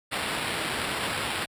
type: noise with sample-and-hold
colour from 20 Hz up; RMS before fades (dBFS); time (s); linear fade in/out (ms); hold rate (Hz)
blue; -30; 0.11-1.46; 20; 6300
effects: high-pass 60 Hz 12 dB/octave + resampled to 32000 Hz